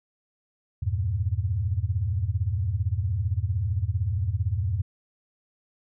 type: chord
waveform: sine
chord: E diminished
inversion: none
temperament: equal with one note detuned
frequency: 82.41 / 98 / 115.54 Hz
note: E2 / G2 / Bb2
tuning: 0 / 0 / -15 cents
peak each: -28 / -26 / -30 dBFS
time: 0.82-4.82 s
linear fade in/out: 10 ms
effects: none